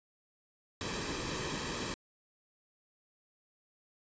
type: noise with comb filter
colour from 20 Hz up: pink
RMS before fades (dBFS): -37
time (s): 0.81-1.94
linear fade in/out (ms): 0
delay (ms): 1.4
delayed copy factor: -0.6
effects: resampled to 16000 Hz